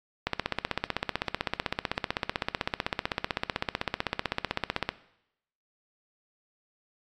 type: click train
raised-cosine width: 0.3 ms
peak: -10 dBFS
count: 74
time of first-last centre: 0.27-4.89 s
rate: 15.8 Hz
effects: noise-tail reverb RT60 0.8 s tail -17 dB re dry + AAC 64 kbps